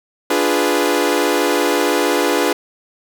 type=chord; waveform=sawtooth; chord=D diminished seventh; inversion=none; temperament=equal; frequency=293.7 / 349.2 / 415.3 / 493.9 Hz; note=D4 / F4 / Ab4 / Cb5; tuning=0 / 0 / 0 / 0 cents; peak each=-16 dBFS; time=0.3-2.53 s; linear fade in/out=5 ms; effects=none